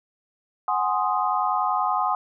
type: chord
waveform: sine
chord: Ab dominant seventh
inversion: third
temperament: equal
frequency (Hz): 740 / 830.6 / 1046.5 / 1244.5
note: Gb5 / Ab5 / C6 / Eb6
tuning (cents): 0 / 0 / 0 / 0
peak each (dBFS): -26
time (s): 0.68-2.15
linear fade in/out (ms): 2
effects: none